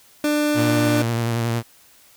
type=tone; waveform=30% pulse; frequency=297.3 Hz; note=D4; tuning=21 cents sharp; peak=-15 dBFS; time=0.24-1.02 s; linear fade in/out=2 ms
type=tone with vibrato; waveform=sawtooth; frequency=116.54 Hz; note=A#2; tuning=in tune; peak=-16 dBFS; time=0.54-1.63 s; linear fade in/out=50 ms; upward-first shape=triangle; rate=11 Hz; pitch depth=38 cents each way
effects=white hiss -52 dBFS RMS until 2.16 s